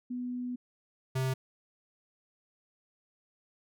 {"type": "tone pair in turn", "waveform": ["sine", "square"], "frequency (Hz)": [247.5, 131.11], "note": ["B3", "C3"], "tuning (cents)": [4, 4], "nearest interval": "major seventh", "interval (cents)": 1100, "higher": "first", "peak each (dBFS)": [-33, -29], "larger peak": "second", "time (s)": [[0.1, 0.56], [1.15, 1.34]], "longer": "first", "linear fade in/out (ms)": 10, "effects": []}